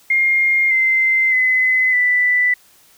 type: tone with pitch steps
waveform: sine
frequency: 2125 / 2076 / 2029 / 1982.7 Hz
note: C7 / C7 / B6 / B6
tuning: +26 / -14 / +46 / +6 cents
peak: -12 dBFS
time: 0.1-2.54 s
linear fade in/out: 5 ms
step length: 610 ms
effects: white hiss -51 dBFS RMS until 2.97 s